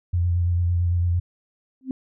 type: tone with vibrato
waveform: sine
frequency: 87.31 Hz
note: F2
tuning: in tune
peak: -18 dBFS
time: 0.13-1.2 s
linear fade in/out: 10 ms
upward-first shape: triangle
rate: 8.9 Hz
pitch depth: 33 cents each way
type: tone with exponential growth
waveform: sine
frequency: 261.6 Hz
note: C4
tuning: in tune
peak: -20 dBFS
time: 1.81-1.91 s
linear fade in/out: 1 ms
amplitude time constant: 21 ms
effects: none